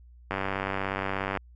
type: click train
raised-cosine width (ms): 0.5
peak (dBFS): -14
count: 104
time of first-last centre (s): 0.31-1.373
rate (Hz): 96.9
effects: added 60 Hz sine -49 dBFS peak until 1.55 s